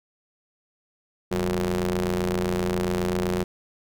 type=ring-modulated tone; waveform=sawtooth; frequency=87.6 Hz; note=F2; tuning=6 cents sharp; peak=-16 dBFS; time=1.31-3.44 s; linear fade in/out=10 ms; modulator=277 Hz; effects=none